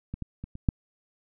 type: clicks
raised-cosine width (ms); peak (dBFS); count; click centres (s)
5; -21 / -21 / -24 / -27 / -9; 5; 0.14 / 0.223 / 0.44 / 0.554 / 0.688
effects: none